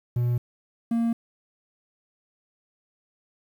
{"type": "tone pair in turn", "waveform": "triangle", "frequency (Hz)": [121.2, 231.5], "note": ["B2", "A#3"], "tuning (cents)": [-32, -12], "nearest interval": "major seventh", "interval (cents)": 1120, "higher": "second", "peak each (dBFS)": -19, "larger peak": "neither", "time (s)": [[0.16, 0.38], [0.91, 1.13]], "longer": "neither", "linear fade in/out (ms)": 5, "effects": ["9-bit"]}